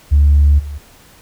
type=tone with level steps; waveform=sine; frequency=72.3 Hz; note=D2; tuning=27 cents flat; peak=-5 / -23 dBFS; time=0.11-0.79 s; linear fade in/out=20 ms; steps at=0.58 s; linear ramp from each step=20 ms; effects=tanh soft clip ceiling -3 dBFS + pink hiss -45 dBFS RMS until 1.21 s